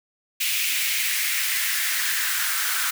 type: noise with high-pass filter sweep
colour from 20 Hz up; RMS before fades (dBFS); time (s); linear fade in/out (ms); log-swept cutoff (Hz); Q
white; -24; 0.4-2.91; 10; 2500 to 1400; 3.1
effects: none